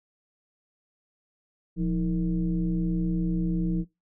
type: tone with frequency modulation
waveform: sine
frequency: 174.5 Hz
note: F3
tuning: 1 cent flat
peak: -23 dBFS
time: 1.76-3.85 s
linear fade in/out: 50 ms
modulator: 144 Hz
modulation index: 0.88
effects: noise-tail reverb RT60 0.2 s tail -20 dB re dry